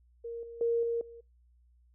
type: tone with level steps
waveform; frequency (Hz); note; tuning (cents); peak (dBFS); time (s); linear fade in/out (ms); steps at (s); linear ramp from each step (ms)
sine; 466.2; A#4; 0; -36 / -42 / -25 / -28 / -46; 0.24-1.21; 10; 0.43 / 0.61 / 0.83 / 1.01; 2
effects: noise-tail reverb RT60 0.2 s tail -24 dB re dry + added 60 Hz sine -61 dBFS peak until 1.94 s